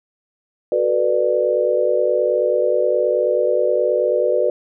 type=chord; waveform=sine; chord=B minor seventh; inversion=second; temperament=just; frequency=370.4 / 444.5 / 493.9 / 592.7 Hz; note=F#4 / A4 / B4 / D5; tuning=+2 / +18 / 0 / +16 cents; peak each=-22 / -24 / -18 / -19 dBFS; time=0.72-4.5 s; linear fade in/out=2 ms; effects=none